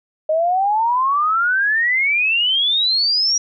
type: exponential sweep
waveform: sine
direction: up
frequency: 614 to 5770 Hz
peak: -14 dBFS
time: 0.29-3.38 s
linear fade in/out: 5 ms
effects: none